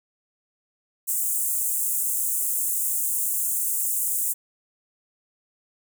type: high-pass noise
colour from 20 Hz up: pink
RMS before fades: -25 dBFS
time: 1.07-4.34 s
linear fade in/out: 20 ms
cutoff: 7500 Hz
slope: 48 dB/octave
effects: none